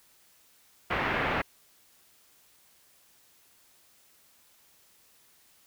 white low-pass noise, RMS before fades -29 dBFS, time 0.9-1.42 s, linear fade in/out 10 ms, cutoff 2200 Hz, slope 24 dB/octave, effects white hiss -62 dBFS RMS until 5.66 s

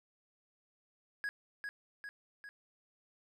triangle tone with echo, 1661.2 Hz, G#6, in tune, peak -33 dBFS, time 1.24-1.29 s, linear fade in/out 0 ms, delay 400 ms, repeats 3, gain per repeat -4 dB, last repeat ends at 2.49 s, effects none

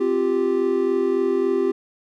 triangle chord, C suspended fourth, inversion none, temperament just, 261.6 / 348.8 / 392.4 Hz, C4 / F4 / G4, 0 / -2 / +2 cents, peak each -24 / -21 / -18 dBFS, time 0-1.72 s, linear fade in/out 10 ms, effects none

